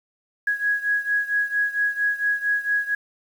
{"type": "beating tone pair", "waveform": "sine", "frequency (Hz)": [1661.2, 1665.6], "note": ["G#6", "G#6"], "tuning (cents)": [0, 5], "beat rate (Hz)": 4.4, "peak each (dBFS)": [-22, -25], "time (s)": [0.47, 2.95], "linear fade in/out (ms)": 5, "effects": ["8-bit"]}